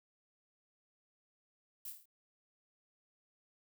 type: noise with echo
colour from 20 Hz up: violet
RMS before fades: -45 dBFS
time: 1.85-1.9 s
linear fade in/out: 2 ms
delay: 26 ms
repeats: 6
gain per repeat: -4 dB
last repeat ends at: 2.056 s
effects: none